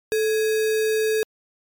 sine tone with sample-and-hold, 436.4 Hz, A4, 14 cents flat, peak -18 dBFS, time 0.12-1.23 s, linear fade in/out 0 ms, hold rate 2100 Hz, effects MP3 96 kbps

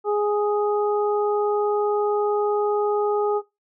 harmonic tone, 415.3 Hz, G#4, in tune, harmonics 1 / 2 / 3, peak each -20 / -26 / -30 dBFS, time 0.04-3.42 s, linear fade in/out 50 ms, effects noise-tail reverb RT60 0.2 s tail -19 dB re dry

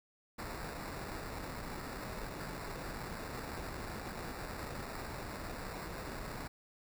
pink noise with sample-and-hold, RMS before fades -43 dBFS, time 0.38-6.48 s, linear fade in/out 10 ms, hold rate 3150 Hz, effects none

